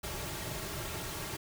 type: noise with comb filter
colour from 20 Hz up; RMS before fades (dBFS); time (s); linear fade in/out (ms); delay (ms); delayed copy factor
pink; -39; 0.03-1.37; 10; 4; -0.55
effects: none